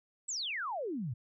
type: exponential sweep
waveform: sine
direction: down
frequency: 8130 to 108 Hz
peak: -34 dBFS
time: 0.28-1.14 s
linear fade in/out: 10 ms
effects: none